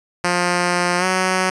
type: tone with pitch glide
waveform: 5% pulse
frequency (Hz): 176.8 to 186.13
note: F3 to F#3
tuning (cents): +22 to +11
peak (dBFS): -5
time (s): 0.24-1.5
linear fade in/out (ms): 5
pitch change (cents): +89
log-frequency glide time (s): 0.98-1.05
effects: resampled to 22050 Hz